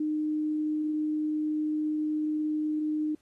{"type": "tone", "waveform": "sine", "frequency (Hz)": 305.7, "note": "D#4", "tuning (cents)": -30, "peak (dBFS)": -26, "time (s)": [0, 3.15], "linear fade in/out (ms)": 5, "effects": ["pink hiss -70 dBFS RMS until 3.21 s", "AAC 32 kbps"]}